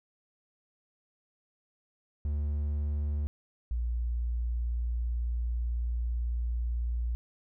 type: tone pair in turn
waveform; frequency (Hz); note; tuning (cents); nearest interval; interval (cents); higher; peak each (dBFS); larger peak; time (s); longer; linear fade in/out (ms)
triangle / sine; 73.42 / 59.05; D2 / A#1; 0 / +23; major third; 377; first; -26 / -28; first; 2.25-3.27 / 3.71-7.15; second; 0
effects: none